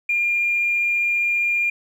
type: tone with tanh clipping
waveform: triangle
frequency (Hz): 2405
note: D7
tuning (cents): +41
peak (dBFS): -17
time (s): 0.09-1.7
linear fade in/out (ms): 5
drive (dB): 1
effects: none